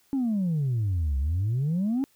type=exponential two-way sweep; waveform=sine; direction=down then up; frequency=281.6 to 65.41 to 281.6 Hz; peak=-21 dBFS; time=0.13-2.04 s; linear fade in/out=0 ms; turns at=1.18 s; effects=tanh soft clip ceiling -21 dBFS + white hiss -64 dBFS RMS until 2.15 s